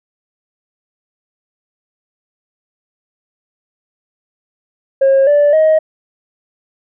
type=tone with pitch steps; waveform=sine; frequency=541 / 583.2 / 628.7 Hz; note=C#5 / D5 / D#5; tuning=-42 / -12 / +18 cents; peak=-5 dBFS; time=5.01-5.79 s; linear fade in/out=10 ms; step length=260 ms; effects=tanh soft clip ceiling -5 dBFS